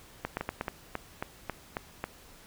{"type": "two click trains", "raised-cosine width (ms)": 0.5, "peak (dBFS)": [-17, -16], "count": [7, 4], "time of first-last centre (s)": [[0.41, 2.04], [0.25, 0.611]], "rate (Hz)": [3.68, 8.31], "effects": ["pink hiss -54 dBFS RMS until 2.46 s"]}